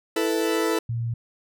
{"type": "chord", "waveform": "40% pulse", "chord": "E suspended fourth", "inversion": "none", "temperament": "equal", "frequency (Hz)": [329.6, 440, 493.9], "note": ["E4", "A4", "B4"], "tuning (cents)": [0, 0, 0], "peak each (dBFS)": [-24, -24, -28], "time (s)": [0.16, 0.79], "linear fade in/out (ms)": 5}
{"type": "tone", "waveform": "sine", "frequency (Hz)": 116.54, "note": "A#2", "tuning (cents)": 0, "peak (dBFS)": -24, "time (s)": [0.89, 1.14], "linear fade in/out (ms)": 5}
{"effects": []}